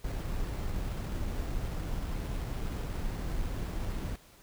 brown noise with sample-and-hold, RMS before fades -34 dBFS, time 0.04-4.16 s, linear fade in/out 5 ms, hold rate 6300 Hz, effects pink hiss -58 dBFS RMS until 4.42 s

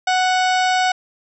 harmonic tone with a mistuned harmonic, 740 Hz, F#5, in tune, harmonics 1 / 2 / 3 / 4 / 5 / 6 / 7 / 8 / 10, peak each -16 / -22 / -26 / -28 / -30 / -32 / -33 / -34 / -36 dBFS, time 0.07-0.92 s, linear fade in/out 5 ms, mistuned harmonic 10, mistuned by +55 cents, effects none

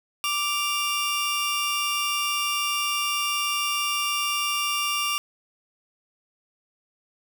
sawtooth tone pair together, 1174.7 / 2794 Hz, D6 / F7, 0 / 0 cents, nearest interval octave + minor third, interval 1500 cents, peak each -23 / -23 dBFS, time 0.24-5.18 s, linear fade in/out 0 ms, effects none

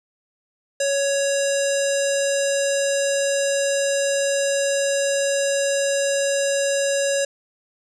square tone with low-pass filter, 557 Hz, C#5, 8 cents sharp, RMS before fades -21 dBFS, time 0.8-7.25 s, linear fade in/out 5 ms, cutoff 7600 Hz, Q 4.7, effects none

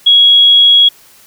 sine tone, 3322 Hz, G#7, in tune, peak -3 dBFS, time 0.06-0.89 s, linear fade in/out 10 ms, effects white hiss -43 dBFS RMS until 1.26 s

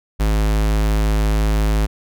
square tone, 52.9 Hz, G#1, 33 cents sharp, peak -15 dBFS, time 0.19-1.87 s, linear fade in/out 20 ms, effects none

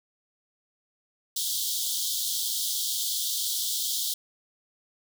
pink high-pass noise, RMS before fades -29 dBFS, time 1.36-4.14 s, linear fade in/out 5 ms, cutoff 3200 Hz, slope 96 dB/octave, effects none

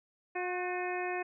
harmonic tone with a mistuned harmonic, 360 Hz, F#4, 47 cents flat, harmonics 1 / 2 / 3 / 4 / 5 / 6 / 7, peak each -36 / -37 / -44 / -47 / -41 / -46 / -42 dBFS, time 0.35-1.23 s, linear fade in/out 10 ms, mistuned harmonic 4, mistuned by +61 cents, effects none

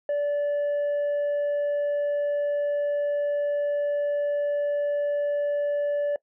triangle tone with tanh clipping, 580 Hz, D5, 22 cents flat, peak -23 dBFS, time 0.09-6.16 s, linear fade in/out 2 ms, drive 7 dB, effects noise-tail reverb RT60 0.1 s tail -21 dB re dry

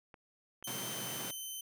clicks, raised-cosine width 0.5 ms, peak -37 dBFS, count 2, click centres 0.142 / 0.626 s
10% pulse tone with pitch glide, 3100 to 3073 Hz, G7 to G7, -20 to -35 cents, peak -33 dBFS, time 0.64-1.61 s, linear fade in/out 5 ms, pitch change -15 cents, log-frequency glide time 0.88-1.01 s
pink high-pass noise, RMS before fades -43 dBFS, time 0.67-1.31 s, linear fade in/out 5 ms, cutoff 110 Hz, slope 96 dB/octave
effects none

